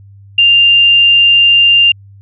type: tone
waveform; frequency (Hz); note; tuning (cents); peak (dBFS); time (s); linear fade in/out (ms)
sine; 2794; F7; 0; -4; 0.38-1.92; 5
effects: added 99 Hz sine -35 dBFS peak until 2.21 s